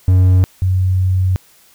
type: tone pair in turn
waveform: triangle / sine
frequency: 92.3 / 93 Hz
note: F#2 / F#2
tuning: -4 / +9 cents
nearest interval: unison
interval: 13 cents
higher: second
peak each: -5 / -11 dBFS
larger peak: first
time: 0.08-0.44 / 0.62-1.36 s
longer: second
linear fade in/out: 0 ms
effects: white hiss -49 dBFS RMS until 1.74 s